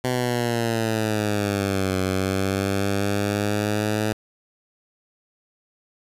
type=exponential two-way sweep; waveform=10% pulse; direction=down then up; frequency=127.3 to 93.7 to 107.9 Hz; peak=-13 dBFS; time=0.04-4.13 s; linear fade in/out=5 ms; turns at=1.98 s; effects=resampled to 32000 Hz + 9-bit